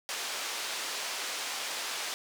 white band-pass noise, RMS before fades -36 dBFS, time 0.09-2.14 s, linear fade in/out 0 ms, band 480 to 5800 Hz, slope 12 dB/octave, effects none

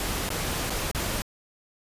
pink noise with dropouts, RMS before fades -29 dBFS, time 0-1.22 s, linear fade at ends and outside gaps 1 ms, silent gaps 0.291-0.303 / 0.698-0.703 / 0.914-0.948 s, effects resampled to 32000 Hz

